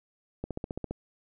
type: click train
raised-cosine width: 2 ms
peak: -20 dBFS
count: 8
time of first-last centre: 0.44-0.91 s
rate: 14.9 Hz
effects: none